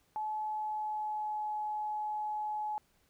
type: tone with pitch glide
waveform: sine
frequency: 858 to 848.6 Hz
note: A5 to G#5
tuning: -44 to +37 cents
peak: -33 dBFS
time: 0.16-2.78 s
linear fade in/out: 0 ms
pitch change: -19 cents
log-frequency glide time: 0.34-1.52 s
effects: pink hiss -71 dBFS RMS until 3.09 s